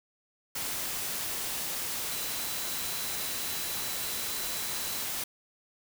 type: tone in noise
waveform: sine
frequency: 3991 Hz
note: B7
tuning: 17 cents sharp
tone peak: -43 dBFS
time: 2.11-5.03 s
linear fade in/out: 5 ms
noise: white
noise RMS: -34 dBFS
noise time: 0.55-5.24 s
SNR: -12 dB
effects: none